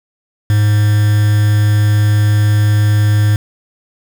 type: tone with quantisation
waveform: triangle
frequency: 104.9 Hz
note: G#2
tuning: 18 cents sharp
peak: -6 dBFS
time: 0.5-3.36 s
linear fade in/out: 0 ms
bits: 4
effects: none